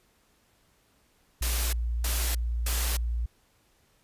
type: tone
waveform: sine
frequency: 58.27 Hz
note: A#1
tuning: in tune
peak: -26 dBFS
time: 1.41-3.26 s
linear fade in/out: 5 ms
type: noise bursts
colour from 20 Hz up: white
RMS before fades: -31 dBFS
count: 3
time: 1.42-2.97 s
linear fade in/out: 5 ms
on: 310 ms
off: 310 ms
effects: pink hiss -66 dBFS RMS until 4.03 s + resampled to 32000 Hz